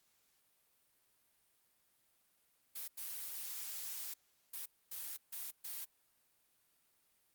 blue noise bursts at uneven times, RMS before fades -44 dBFS, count 6, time 2.75-2.88 / 2.97-4.14 / 4.53-4.66 / 4.91-5.17 / 5.32-5.51 / 5.64-5.85 s, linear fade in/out 10 ms, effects white hiss -75 dBFS RMS until 7.34 s + Opus 48 kbps

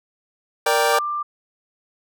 25% pulse chord, G minor, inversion first, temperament equal, 466.2 / 587.3 / 784 Hz, Bb4 / D5 / G5, 0 / 0 / 0 cents, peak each -17 dBFS, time 0.66-0.99 s, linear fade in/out 5 ms
sine tone, 1186 Hz, D6, 17 cents sharp, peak -22 dBFS, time 0.92-1.23 s, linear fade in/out 10 ms
effects none

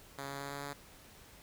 5% pulse tone with pitch steps, 138.59 / 139.47 / 140.36 / 141.26 / 142.16 Hz, C#3 / C#3 / C#3 / C#3 / C#3, 0 / +11 / +22 / +33 / +44 cents, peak -29 dBFS, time 0.18-0.73 s, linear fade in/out 2 ms, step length 110 ms, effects pink hiss -57 dBFS RMS until 1.42 s

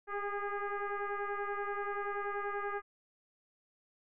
sine tone with frequency modulation, 412.2 Hz, G#4, 13 cents flat, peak -34 dBFS, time 0.07-2.82 s, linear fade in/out 50 ms, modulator 407 Hz, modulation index 3.3, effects none

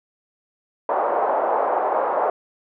pink band-pass noise, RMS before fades -21 dBFS, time 0.89-2.3 s, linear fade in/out 2 ms, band 530 to 980 Hz, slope 24 dB/octave, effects none

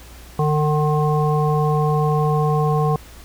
harmonic tone with a mistuned harmonic, 150.9 Hz, D3, 47 cents sharp, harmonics 1 / 3 / 5 / 7, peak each -17 / -22 / -24 / -25 dBFS, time 0.39-2.96 s, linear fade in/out 2 ms, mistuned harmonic 7, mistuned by +18 cents, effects added 60 Hz sine -41 dBFS peak until 3.24 s + pink hiss -44 dBFS RMS until 3.24 s

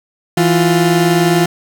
30% pulse tone pair together, 166.1 / 352 Hz, E3 / F4, +13 / +14 cents, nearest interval octave + minor second, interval 1301 cents, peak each -10 dBFS, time 0.37-1.46 s, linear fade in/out 5 ms, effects none

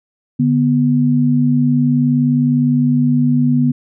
sine tone pair together, 145.9 / 245.4 Hz, D3 / B3, -11 / -11 cents, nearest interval major sixth, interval 900 cents, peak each -15 / -12 dBFS, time 0.39-3.72 s, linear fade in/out 10 ms, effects none

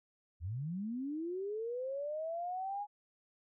sine linear sweep, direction up, 74.2 to 834 Hz, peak -36 dBFS, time 0.4-2.87 s, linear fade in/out 50 ms, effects none

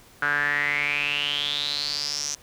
sawtooth tone with band-pass filter sweep, 145.5 Hz, D3, 16 cents flat, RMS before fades -26 dBFS, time 0.22-2.35 s, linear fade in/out 5 ms, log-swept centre 1500 to 6100 Hz, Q 9, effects pink hiss -52 dBFS RMS until 2.42 s

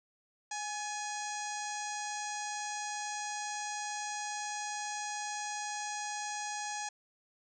harmonic tone with a mistuned harmonic, 830.6 Hz, G#5, in tune, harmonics 1 / 2 / 3 / 4 / 5 / 6 / 7 / 8 / 9 / 10, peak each -39 / -44 / -48 / -51 / -50 / -50 / -48 / -43 / -52 / -54 dBFS, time 0.51-6.89 s, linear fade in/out 5 ms, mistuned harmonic 2, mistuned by +54 cents, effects none

